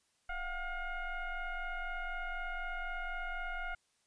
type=tone with frequency modulation; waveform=sine; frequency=700 Hz; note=F5; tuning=4 cents sharp; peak=-36 dBFS; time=0.29-3.75 s; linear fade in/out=5 ms; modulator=722 Hz; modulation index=1.8; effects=white hiss -75 dBFS RMS until 4.06 s + resampled to 22050 Hz